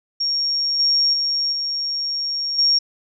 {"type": "tone with level steps", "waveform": "sine", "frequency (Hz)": 5550, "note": "F8", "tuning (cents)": -12, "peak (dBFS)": [-18, -14, -18, -21, -13], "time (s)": [0.2, 2.79], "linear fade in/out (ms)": 10, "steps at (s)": [0.79, 1.13, 1.52, 2.58], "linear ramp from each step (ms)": 10, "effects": []}